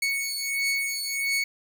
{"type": "beating tone pair", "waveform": "sawtooth", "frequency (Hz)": [2217, 2218.5], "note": ["C#7", "C#7"], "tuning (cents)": [0, 1], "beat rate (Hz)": 1.5, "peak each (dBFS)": -25, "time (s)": [0.02, 1.44], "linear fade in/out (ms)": 5, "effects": []}